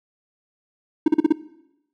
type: tone bursts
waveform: triangle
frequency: 311.1 Hz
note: D#4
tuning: in tune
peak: -9 dBFS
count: 5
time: 1.06-1.325 s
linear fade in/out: 5 ms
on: 21 ms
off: 40 ms
effects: noise-tail reverb RT60 0.9 s tail -19 dB re dry